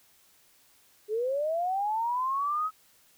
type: linear sweep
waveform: sine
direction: up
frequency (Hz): 410.2 to 1287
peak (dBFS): -26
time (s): 1.08-2.71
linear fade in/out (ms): 50
effects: white hiss -62 dBFS RMS until 3.17 s